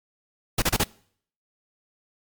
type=noise bursts; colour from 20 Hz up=pink; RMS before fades=-21 dBFS; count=4; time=0.58-0.837 s; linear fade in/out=5 ms; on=41 ms; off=31 ms; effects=noise-tail reverb RT60 0.6 s tail -24 dB re dry + MP3 96 kbps